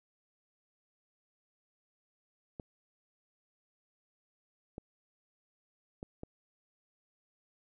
clicks, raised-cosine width 2 ms, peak -28 dBFS, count 4, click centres 2.598 / 4.781 / 6.029 / 6.234 s, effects none

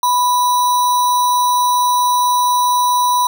sine tone with sample-and-hold, 987.8 Hz, B5, in tune, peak -11 dBFS, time 0.03-3.27 s, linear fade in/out 2 ms, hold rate 4900 Hz, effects none

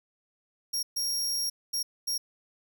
sawtooth tone bursts at uneven times, 5588 Hz, F8, in tune, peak -25 dBFS, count 4, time 0.73-0.83 / 0.96-1.5 / 1.73-1.83 / 2.07-2.18 s, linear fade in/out 10 ms, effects none

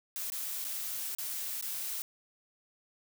blue noise with dropouts, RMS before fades -37 dBFS, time 0.16-2.02 s, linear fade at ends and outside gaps 0 ms, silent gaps 0.301-0.321 / 0.643-0.649 / 1.149-1.185 / 1.611-1.625 s, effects none

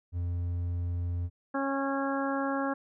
triangle tone, 87.31 Hz, F2, in tune, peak -27 dBFS, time 0.12-1.3 s, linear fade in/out 50 ms
harmonic tone, 274.2 Hz, C#4, 19 cents flat, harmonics 1 / 2 / 3 / 4 / 5 / 6, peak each -31 / -34 / -36 / -37 / -38 / -39 dBFS, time 1.54-2.74 s, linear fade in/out 10 ms
effects none

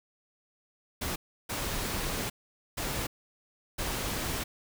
pink noise bursts at uneven times, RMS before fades -33 dBFS, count 4, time 1.01-1.16 / 1.49-2.3 / 2.77-3.07 / 3.78-4.44 s, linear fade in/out 10 ms, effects none

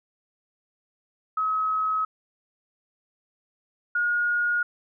sine tone pair in turn, 1279 / 1435.6 Hz, D#6 / F6, +47 / +47 cents, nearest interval major second, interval 200 cents, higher second, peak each -22 / -21 dBFS, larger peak second, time 1.37-2.05 / 3.95-4.63 s, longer neither, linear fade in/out 5 ms, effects none

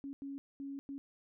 sine tone bursts at uneven times, 277.2 Hz, C#4, in tune, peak -40 dBFS, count 4, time 0.04-0.13 / 0.22-0.38 / 0.6-0.79 / 0.89-0.98 s, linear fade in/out 0 ms, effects none

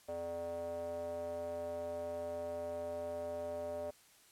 square tone with band-pass filter, 84.9 Hz, F2, 48 cents flat, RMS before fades -41 dBFS, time 0.08-3.91 s, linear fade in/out 10 ms, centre 590 Hz, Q 5.9, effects white hiss -64 dBFS RMS until 4.31 s + low-pass 12000 Hz 12 dB/octave

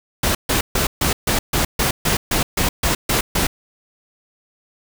pink noise bursts, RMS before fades -18 dBFS, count 13, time 0.23-3.47 s, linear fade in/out 5 ms, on 120 ms, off 140 ms, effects none

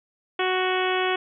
harmonic tone, 370.5 Hz, F#4, 2 cents sharp, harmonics 1 / 2 / 3 / 4 / 5 / 6 / 7 / 8 / 9, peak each -25 / -28 / -30 / -31 / -32 / -33 / -33 / -34 / -35 dBFS, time 0.39-1.16 s, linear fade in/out 5 ms, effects none

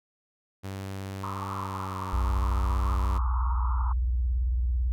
sawtooth tone with pitch glide, 96.9 to 93.87 Hz, G2 to F#2, -20 to +25 cents, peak -30 dBFS, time 0.63-3.19 s, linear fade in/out 20 ms, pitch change -55 cents, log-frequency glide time 1.6-2 s
pink band-pass noise, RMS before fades -37 dBFS, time 1.23-3.93 s, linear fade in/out 5 ms, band 880 to 1300 Hz, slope 96 dB/octave
sine tone with vibrato, 61 Hz, B1, 21 cents flat, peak -23 dBFS, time 2.13-4.92 s, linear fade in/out 0 ms, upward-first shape square, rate 18 Hz, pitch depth 150 cents each way
effects none

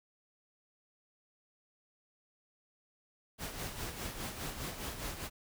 pink noise with tremolo, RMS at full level -39 dBFS, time 3.38-5.3 s, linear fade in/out 50 ms, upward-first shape sine, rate 4.9 Hz, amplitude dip 55%, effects none

